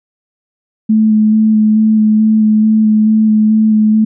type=tone with vibrato; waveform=sine; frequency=216.4 Hz; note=A3; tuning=29 cents flat; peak=-6 dBFS; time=0.89-4.05 s; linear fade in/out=10 ms; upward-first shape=square; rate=2.3 Hz; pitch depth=12 cents each way; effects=none